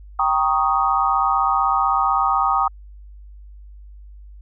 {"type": "chord", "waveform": "sine", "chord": "Eb dominant seventh", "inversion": "first", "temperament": "equal", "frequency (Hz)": [784, 932.3, 1108.7, 1244.5], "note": ["G5", "Bb5", "Db6", "Eb6"], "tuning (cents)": [0, 0, 0, 0], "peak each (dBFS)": [-21, -23, -23, -19], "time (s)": [0.19, 2.68], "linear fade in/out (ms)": 5, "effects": ["added 50 Hz sine -38 dBFS peak until 4.41 s"]}